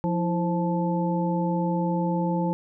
harmonic tone with a mistuned harmonic, 174.61 Hz, F3, in tune, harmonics 1 / 2 / 3 / 5, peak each -24 / -30 / -31 / -30 dBFS, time 0.04-2.53 s, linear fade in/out 0 ms, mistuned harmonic 2, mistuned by -100 cents, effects none

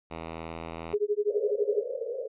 5% pulse tone with pitch glide, 81.9 to 82.42 Hz, E2 to E2, -11 to 0 cents, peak -25 dBFS, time 0.1-0.95 s, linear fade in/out 20 ms, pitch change +11 cents, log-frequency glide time 0.47-0.58 s
sine tone with tremolo, 415.3 Hz, G#4, in tune, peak -21 dBFS, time 0.93-1.84 s, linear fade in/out 10 ms, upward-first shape sine, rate 12 Hz, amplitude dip 100%
white band-pass noise, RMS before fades -34 dBFS, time 1.27-2.28 s, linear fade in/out 20 ms, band 440 to 560 Hz, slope 96 dB/octave
effects resampled to 8000 Hz

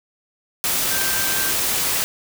sine tone in noise, 1568 Hz, G6, in tune, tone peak -28 dBFS, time 0.91-1.51 s, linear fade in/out 0 ms, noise white, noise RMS -21 dBFS, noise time 0.64-2.04 s, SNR -10 dB, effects none

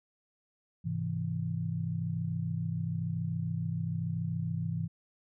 sine chord, Ab augmented, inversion none, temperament equal, 103.83 / 130.81 / 164.81 Hz, Ab2 / C3 / E3, 0 / 0 / 0 cents, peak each -36 / -37 / -33 dBFS, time 0.84-4.88 s, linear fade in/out 20 ms, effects none

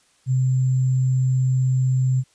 sine tone with sample-and-hold, 129.7 Hz, C3, 15 cents flat, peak -16 dBFS, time 0.26-2.24 s, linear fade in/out 50 ms, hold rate 7350 Hz, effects white hiss -60 dBFS RMS until 2.34 s + resampled to 22050 Hz

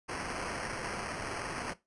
white noise with sample-and-hold, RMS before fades -38 dBFS, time 0.08-1.74 s, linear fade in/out 20 ms, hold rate 3675 Hz, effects noise-tail reverb RT60 0.2 s tail -17 dB re dry + resampled to 24000 Hz

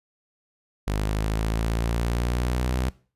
sawtooth linear sweep, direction up, 51 to 63.8 Hz, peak -19 dBFS, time 0.87-2.9 s, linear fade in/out 10 ms, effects noise-tail reverb RT60 0.4 s tail -21 dB re dry + resampled to 32000 Hz

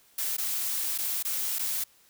blue noise with dropouts, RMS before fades -30 dBFS, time 0.18-1.84 s, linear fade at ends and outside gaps 5 ms, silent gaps 0.368-0.381 / 0.979-0.985 / 1.227-1.249 / 1.586-1.592 s, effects white hiss -61 dBFS RMS until 2.09 s

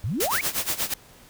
sine exponential sweep, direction up, 87.9 to 2400 Hz, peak -24 dBFS, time 0.04-0.41 s, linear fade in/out 0 ms
white noise with tremolo, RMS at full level -24 dBFS, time 0.2-0.94 s, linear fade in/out 5 ms, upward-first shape sine, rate 8.4 Hz, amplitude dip 85%
effects pink hiss -51 dBFS RMS until 1.29 s

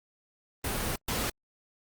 pink noise bursts at uneven times, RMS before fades -31 dBFS, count 2, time 0.64-0.96 / 1.08-1.3 s, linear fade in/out 5 ms, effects Opus 32 kbps

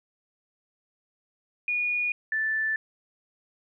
sine tone pair in turn, 2448 / 1759 Hz, D#7 / A6, -29 / -1 cents, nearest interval tritone, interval 572 cents, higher first, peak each -24 / -24 dBFS, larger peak neither, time 1.68-2.12 / 2.32-2.76 s, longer neither, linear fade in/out 2 ms, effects none

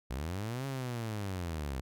sawtooth linear two-way sweep, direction up then down, 57.7 to 138.5 to 62.3 Hz, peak -31 dBFS, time 0.1-1.81 s, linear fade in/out 10 ms, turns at 0.66 s, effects none

